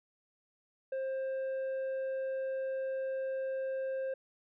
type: tone with tanh clipping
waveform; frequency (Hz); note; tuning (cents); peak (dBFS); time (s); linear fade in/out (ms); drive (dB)
sine; 530; C5; +22; -34; 0.92-4.14; 5; 5
effects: none